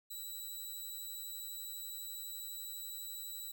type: tone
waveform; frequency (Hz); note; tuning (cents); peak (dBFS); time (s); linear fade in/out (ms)
5% pulse; 3939; B7; -5; -35; 0.1-3.52; 10
effects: 12-bit